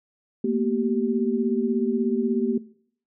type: tone cluster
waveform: sine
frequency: 223.7 / 240.2 / 386.6 Hz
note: A3 / B3 / G4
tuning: +29 / -48 / -24 cents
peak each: -25 dBFS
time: 0.44-2.58 s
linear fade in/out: 5 ms
effects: noise-tail reverb RT60 0.6 s tail -19 dB re dry